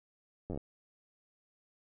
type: slowing click train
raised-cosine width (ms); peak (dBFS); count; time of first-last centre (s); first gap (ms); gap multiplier
2; -26; 7; 0.5-0.575; 10; 1.09
effects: none